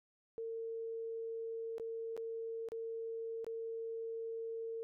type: tone with dropouts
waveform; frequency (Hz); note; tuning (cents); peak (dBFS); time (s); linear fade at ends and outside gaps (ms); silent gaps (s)
sine; 454.2; A#4; -45; -39; 0.38-4.83; 0; 1.782-1.798 / 2.166-2.176 / 2.687-2.719 / 3.445-3.466
effects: none